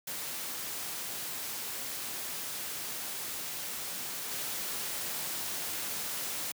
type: noise with level steps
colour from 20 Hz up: white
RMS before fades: -38 / -36 dBFS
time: 0.07-6.52 s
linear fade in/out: 5 ms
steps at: 4.31 s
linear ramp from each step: 5 ms
effects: high-pass 100 Hz 12 dB/octave